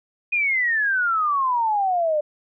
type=exponential sweep; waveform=sine; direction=down; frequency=2488 to 587.3 Hz; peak=-18 dBFS; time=0.32-2.21 s; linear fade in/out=10 ms; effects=none